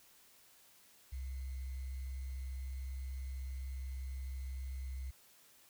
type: tone with sample-and-hold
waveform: sine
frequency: 65.41 Hz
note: C2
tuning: in tune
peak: -39 dBFS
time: 1.12-5.11 s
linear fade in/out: 10 ms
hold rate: 2100 Hz
effects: white hiss -64 dBFS RMS until 5.69 s